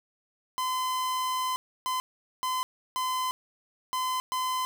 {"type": "tone bursts at uneven times", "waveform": "45% pulse", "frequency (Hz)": 1023, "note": "C6", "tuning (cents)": -39, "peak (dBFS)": -27, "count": 6, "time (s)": [[0.58, 1.56], [1.86, 2], [2.43, 2.63], [2.96, 3.31], [3.93, 4.2], [4.32, 4.65]], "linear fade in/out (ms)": 0, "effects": []}